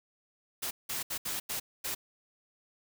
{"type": "noise bursts at uneven times", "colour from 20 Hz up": "white", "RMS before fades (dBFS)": -35, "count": 6, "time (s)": [[0.62, 0.71], [0.89, 1.03], [1.1, 1.18], [1.25, 1.4], [1.49, 1.6], [1.84, 1.95]], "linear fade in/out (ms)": 10, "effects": []}